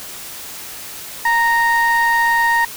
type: tone pair together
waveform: sine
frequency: 932.3 / 1856.5 Hz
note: A#5 / A#6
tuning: 0 / -8 cents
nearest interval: octave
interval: 1192 cents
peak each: -13 dBFS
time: 1.25-2.65 s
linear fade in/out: 5 ms
effects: tanh soft clip ceiling -9 dBFS + white hiss -32 dBFS RMS until 2.76 s